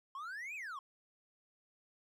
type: exponential two-way sweep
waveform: triangle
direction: up then down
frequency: 1046.5 to 2600 to 1046.5 Hz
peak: -40 dBFS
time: 0.15-0.79 s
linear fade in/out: 2 ms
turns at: 0.55 s
effects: none